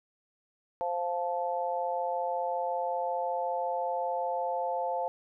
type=chord; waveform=sine; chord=F major; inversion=second; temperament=just; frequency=523.8 / 698.5 / 873.1 Hz; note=C5 / F5 / A5; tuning=+2 / 0 / -14 cents; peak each=-33 dBFS; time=0.81-5.08 s; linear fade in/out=0 ms; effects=none